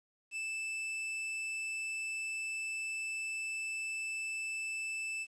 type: tone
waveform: 45% pulse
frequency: 2637 Hz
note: E7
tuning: in tune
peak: -36 dBFS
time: 0.31-5.27 s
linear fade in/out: 50 ms
effects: resampled to 22050 Hz + 11-bit